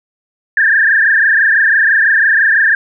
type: tone with frequency modulation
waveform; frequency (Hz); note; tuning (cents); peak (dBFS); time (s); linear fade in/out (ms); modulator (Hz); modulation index
sine; 1700; G#6; +40; -7; 0.57-2.75; 2; 26; 4.3
effects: none